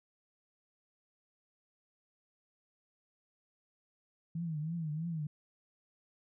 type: tone with vibrato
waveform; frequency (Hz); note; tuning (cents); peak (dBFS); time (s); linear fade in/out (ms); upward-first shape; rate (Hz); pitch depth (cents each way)
sine; 160; D#3; +49; -34; 4.35-5.27; 5; triangle; 3.1; 140
effects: none